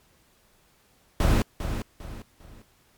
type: noise with echo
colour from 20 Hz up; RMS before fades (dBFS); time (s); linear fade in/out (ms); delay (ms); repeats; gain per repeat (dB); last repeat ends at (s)
brown; -20; 1.2-1.42; 2; 400; 3; -9; 2.62
effects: pink hiss -62 dBFS RMS until 2.97 s + MP3 96 kbps